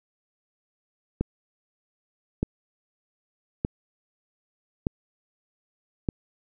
click train, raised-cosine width 3 ms, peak -11 dBFS, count 5, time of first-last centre 1.21-6.088 s, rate 0.82 Hz, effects none

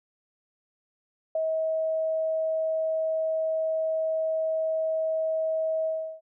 sine tone with ADSR envelope, 639 Hz, D#5, 46 cents sharp, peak -21 dBFS, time 1.35-6.21 s, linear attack 5 ms, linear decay 3 ms, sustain -3 dB, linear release 350 ms, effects none

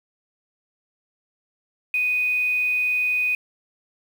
sine tone with quantisation, 2489 Hz, D#7, in tune, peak -19 dBFS, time 1.94-3.35 s, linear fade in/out 2 ms, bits 7, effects none

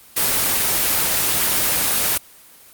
white noise, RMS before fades -18 dBFS, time 0.16-2.18 s, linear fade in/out 10 ms, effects white hiss -46 dBFS RMS until 2.73 s + Opus 24 kbps

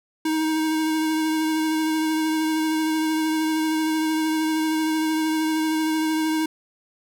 square tone with vibrato, 314.9 Hz, D#4, 21 cents sharp, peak -21 dBFS, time 0.25-6.46 s, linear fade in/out 5 ms, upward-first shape triangle, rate 13 Hz, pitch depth 20 cents each way, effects none

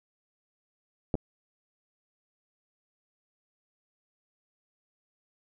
clicks, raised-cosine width 2 ms, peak -13 / -19 dBFS, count 2, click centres 1.142 / 1.153 s, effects none

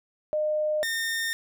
sine / sawtooth tone pair in turn, 610 / 1824.6 Hz, D#5 / A#6, -34 / -38 cents, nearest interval octave + perfect fifth, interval 1896 cents, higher second, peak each -23 / -23 dBFS, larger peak neither, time 0.33-0.83 / 0.83-1.33 s, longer neither, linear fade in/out 0 ms, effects none

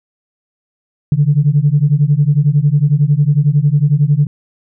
sine beating tone pair, 140.7 / 151.7 Hz, C#3 / D#3, +26 / -44 cents, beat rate 11 Hz, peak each -11 dBFS, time 1.12-4.27 s, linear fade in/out 2 ms, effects tanh soft clip ceiling -1 dBFS

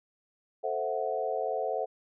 sine chord, F# half-diminished seventh, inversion first, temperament equal, 440 / 523.3 / 659.3 / 740 Hz, A4 / C5 / E5 / F#5, 0 / 0 / 0 / 0 cents, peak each -34 dBFS, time 0.63-1.86 s, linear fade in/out 20 ms, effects none

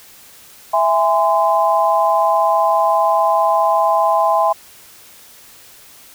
sine chord, E augmented, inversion none, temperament just, 659.3 / 824.1 / 1030.1 Hz, E5 / G#5 / B#5, 0 / -14 / -27 cents, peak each -16 dBFS, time 0.73-4.53 s, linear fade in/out 10 ms, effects white hiss -43 dBFS RMS until 6.14 s

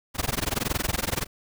pink noise with amplitude modulation, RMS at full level -24 dBFS, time 0.14-1.27 s, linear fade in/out 50 ms, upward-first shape sine, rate 21.4 Hz, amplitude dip 100%, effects none

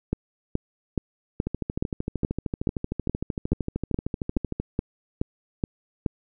two click trains, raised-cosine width 3 ms, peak -10 / -14 dBFS, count 15 / 42, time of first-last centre 0.13-6.062 / 1.47-4.6 s, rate 2.36 / 13.1 Hz, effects none

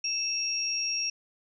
sine tone pair together, 2637 / 5595 Hz, E7 / F8, 0 / +2 cents, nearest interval octave + minor second, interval 1302 cents, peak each -34 / -28 dBFS, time 0.04-1.1 s, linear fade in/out 5 ms, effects none

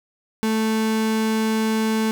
35% pulse tone, 220 Hz, A3, in tune, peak -17 dBFS, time 0.43-2.11 s, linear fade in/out 0 ms, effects none

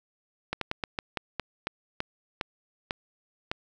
slowing click train, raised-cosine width 0.3 ms, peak -13 dBFS, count 12, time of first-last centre 0.53-3.515 s, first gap 83 ms, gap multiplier 1.22, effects none

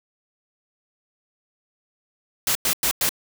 white noise bursts, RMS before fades -21 dBFS, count 4, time 2.47-3.092 s, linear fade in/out 2 ms, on 82 ms, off 98 ms, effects none

